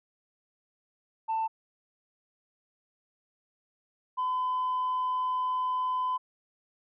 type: tone pair in turn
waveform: sine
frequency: 890 / 1012.9 Hz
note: A5 / B5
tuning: +20 / +43 cents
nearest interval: major second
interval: 223 cents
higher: second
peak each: -25 dBFS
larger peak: neither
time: 1.28-1.48 / 4.17-6.18 s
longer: second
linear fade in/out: 20 ms
effects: tanh soft clip ceiling -24 dBFS